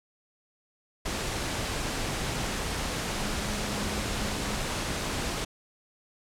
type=tone in noise; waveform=sine; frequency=207.7 Hz; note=G#3; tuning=in tune; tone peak=-38 dBFS; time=3.07-4.59 s; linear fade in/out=10 ms; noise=pink; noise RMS=-31 dBFS; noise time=1.05-5.45 s; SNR=-10 dB; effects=low-pass 9000 Hz 12 dB/octave